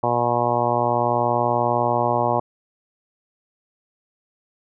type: harmonic tone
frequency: 120.2 Hz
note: B2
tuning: 46 cents flat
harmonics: 1 / 2 / 3 / 4 / 5 / 6 / 7 / 8 / 9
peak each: -28 / -30 / -28 / -28 / -24 / -25 / -24 / -26 / -28 dBFS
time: 0.03-2.4 s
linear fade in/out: 5 ms
effects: none